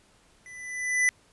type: tone with level ramp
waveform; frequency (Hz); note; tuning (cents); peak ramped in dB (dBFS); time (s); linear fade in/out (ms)
square; 1995; B6; +17; -45 to -19; 0.46-1.09; 0
effects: pink hiss -61 dBFS RMS until 1.32 s + resampled to 24000 Hz